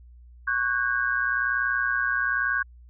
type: tone cluster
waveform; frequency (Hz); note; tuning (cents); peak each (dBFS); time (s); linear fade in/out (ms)
sine; 1109 / 1494 / 1615; C#6 / F#6 / G#6; 0 / +16 / -49; -31 / -26 / -25; 0.47-2.63; 10
effects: added 60 Hz sine -46 dBFS peak until 2.89 s